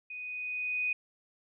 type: tone with level ramp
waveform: sine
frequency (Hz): 2489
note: D#7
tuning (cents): 0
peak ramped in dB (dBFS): -39 to -27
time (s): 0.1-0.93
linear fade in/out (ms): 5
effects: none